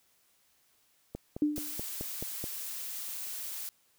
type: click train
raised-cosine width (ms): 2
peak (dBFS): -24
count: 7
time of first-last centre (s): 1.15-2.44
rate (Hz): 4.65
type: tone with exponential decay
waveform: sine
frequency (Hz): 298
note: D4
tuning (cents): +25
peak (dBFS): -21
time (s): 1.42-1.8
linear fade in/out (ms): 2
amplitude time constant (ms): 82
type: noise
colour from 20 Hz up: blue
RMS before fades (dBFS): -39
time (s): 1.56-3.69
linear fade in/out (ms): 0
effects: white hiss -69 dBFS RMS until 3.98 s